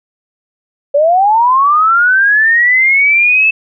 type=linear sweep; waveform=sine; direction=up; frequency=554.4 to 2637 Hz; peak=-6 dBFS; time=0.94-3.51 s; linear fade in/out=10 ms; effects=none